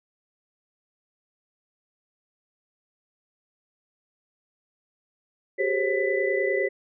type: tone cluster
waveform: sine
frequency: 380.4 / 410.4 / 499.9 / 540 / 1995 Hz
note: F#4 / G#4 / B4 / C#5 / B6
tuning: +48 / -21 / +21 / -45 / +17 cents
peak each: -27 / -28 / -34 / -27 / -28 dBFS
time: 5.58-6.69 s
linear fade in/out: 20 ms
effects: none